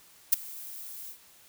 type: noise with ADSR envelope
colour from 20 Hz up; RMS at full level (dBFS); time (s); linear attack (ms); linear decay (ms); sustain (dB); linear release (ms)
violet; -18; 0.32-1.18; 11; 14; -24; 89
effects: white hiss -57 dBFS RMS until 1.48 s